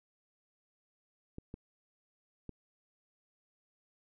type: clicks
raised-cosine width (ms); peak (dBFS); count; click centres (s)
3; -30; 3; 1.384 / 1.541 / 2.493
effects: none